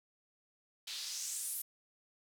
white noise with band-pass filter sweep, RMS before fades -41 dBFS, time 0.87-1.62 s, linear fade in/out 5 ms, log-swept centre 3500 to 12000 Hz, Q 2.3, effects none

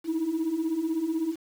sine beating tone pair, 310 / 326 Hz, D#4 / E4, -6 / -19 cents, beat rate 16 Hz, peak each -30 / -25 dBFS, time 0.04-1.36 s, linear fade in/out 50 ms, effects tanh soft clip ceiling -21 dBFS + 8-bit

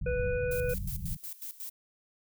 pink low-pass noise, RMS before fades -35 dBFS, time 0.01-1.17 s, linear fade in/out 10 ms, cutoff 190 Hz, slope 96 dB/octave
harmonic tone, 494.2 Hz, B4, 1 cent sharp, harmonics 1 / 3 / 5, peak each -29 / -39 / -43 dBFS, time 0.06-0.74 s, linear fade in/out 5 ms
violet noise with tremolo, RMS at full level -40 dBFS, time 0.51-1.7 s, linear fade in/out 5 ms, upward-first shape square, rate 5.5 Hz, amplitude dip 80%
effects none

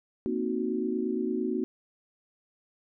sine chord, C half-diminished seventh, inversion third, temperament equal, 233.1 / 261.6 / 311.1 / 370 Hz, Bb3 / C4 / Eb4 / Gb4, 0 / 0 / 0 / 0 cents, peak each -32 / -33 / -34 / -31 dBFS, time 0.26-1.64 s, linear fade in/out 0 ms, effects none

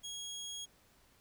25% pulse tone, 3300 Hz, G#7, 12 cents flat, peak -38 dBFS, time 0.03-0.66 s, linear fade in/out 20 ms, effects pink hiss -67 dBFS RMS until 1.2 s

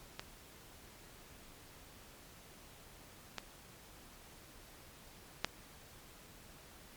clicks, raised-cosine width 0.2 ms, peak -23 / -21 / -13 dBFS, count 3, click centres 0.195 / 3.383 / 5.446 s, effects pink hiss -57 dBFS RMS until 6.96 s + MP3 96 kbps

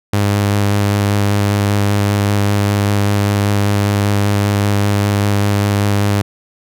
sawtooth tone with vibrato, 101.7 Hz, G#2, 36 cents flat, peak -8 dBFS, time 0.13-6.22 s, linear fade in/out 5 ms, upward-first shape square, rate 5.1 Hz, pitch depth 9 cents each way, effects none

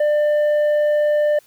sine tone with tanh clipping, 596 Hz, D5, 25 cents sharp, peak -15 dBFS, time 0-1.39 s, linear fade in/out 5 ms, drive 5 dB, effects white hiss -54 dBFS RMS until 1.46 s

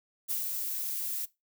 violet noise with ADSR envelope, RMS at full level -31 dBFS, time 0.28-1.26 s, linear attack 27 ms, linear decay 130 ms, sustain -3 dB, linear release 17 ms, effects noise-tail reverb RT60 0.2 s tail -19 dB re dry

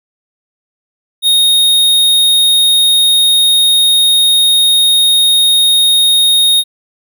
square tone, 3720 Hz, A#7, 4 cents flat, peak -7 dBFS, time 1.22-6.64 s, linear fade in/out 50 ms, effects none

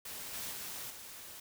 white noise with level steps, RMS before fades -44 / -41 / -43 / -49 dBFS, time 0.05-1.4 s, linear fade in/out 5 ms, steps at 0.33 / 0.51 / 0.9 s, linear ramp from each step 5 ms, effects none

